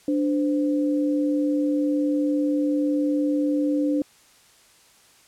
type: tone pair together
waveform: sine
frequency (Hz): 293.7 / 514.8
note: D4 / C5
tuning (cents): 0 / -28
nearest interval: minor seventh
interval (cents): 972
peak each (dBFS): -20 / -28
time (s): 0.08-4.02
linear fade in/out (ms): 2
effects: white hiss -55 dBFS RMS until 5.27 s + low-pass 10000 Hz 12 dB/octave